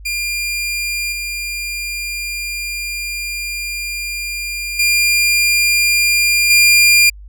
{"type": "tone with level steps", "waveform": "sawtooth", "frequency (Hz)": 2400, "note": "D7", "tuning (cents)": 37, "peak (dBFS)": [-15, -18, -8, -4], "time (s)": [0.05, 7.1], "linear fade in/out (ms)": 10, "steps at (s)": [1.12, 4.79, 6.5], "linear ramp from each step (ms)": 5, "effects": ["added 50 Hz sine -33 dBFS peak until 7.28 s"]}